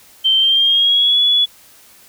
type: tone with pitch glide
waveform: sine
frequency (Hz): 3122 to 3405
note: G7 to G#7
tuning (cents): -8 to +42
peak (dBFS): -10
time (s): 0.24-1.46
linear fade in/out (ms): 20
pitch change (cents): +150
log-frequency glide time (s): 0.38-1.2
effects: white hiss -46 dBFS RMS until 2.08 s